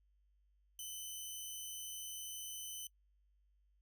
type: tone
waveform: 10% pulse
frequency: 3031 Hz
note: F#7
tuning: 41 cents sharp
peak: -36 dBFS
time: 0.79-2.87 s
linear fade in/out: 2 ms
effects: noise-tail reverb RT60 0.1 s tail -22 dB re dry + added 50 Hz sine -70 dBFS peak until 3.81 s